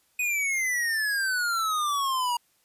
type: exponential sweep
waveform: square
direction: down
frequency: 2511 to 947 Hz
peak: -25 dBFS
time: 0.19-2.37 s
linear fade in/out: 5 ms
effects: white hiss -67 dBFS RMS until 2.64 s + resampled to 32000 Hz